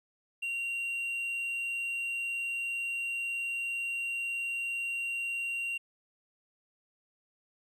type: tone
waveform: triangle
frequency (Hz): 2759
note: F7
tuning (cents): -22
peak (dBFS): -30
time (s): 0.42-5.78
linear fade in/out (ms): 10
effects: resampled to 32000 Hz + 12-bit